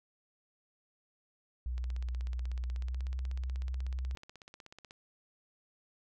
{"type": "tone with pitch glide", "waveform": "sine", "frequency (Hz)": [61.5, 64.04], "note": ["B1", "C2"], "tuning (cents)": [-7, -37], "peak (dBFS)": -33, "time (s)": [1.66, 4.15], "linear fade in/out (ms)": 0, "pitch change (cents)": 70, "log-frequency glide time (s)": [2.76, 2.99]}
{"type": "click train", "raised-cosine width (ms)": 0.2, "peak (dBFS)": -33, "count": 52, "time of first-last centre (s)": [1.78, 4.909], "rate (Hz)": 16.3}
{"effects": []}